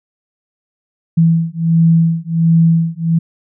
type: beating tone pair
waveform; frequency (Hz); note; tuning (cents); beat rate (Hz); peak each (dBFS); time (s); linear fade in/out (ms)
sine; 164.4 / 165.8; E3 / E3; -4 / +10; 1.4; -12; 1.17-3.19; 10
effects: none